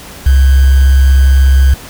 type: tone with sample-and-hold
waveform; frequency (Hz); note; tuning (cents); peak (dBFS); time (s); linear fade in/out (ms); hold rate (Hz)
sine; 66.9; C2; +39; -3; 0.26-1.74; 5; 1575
effects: pink hiss -31 dBFS RMS until 1.89 s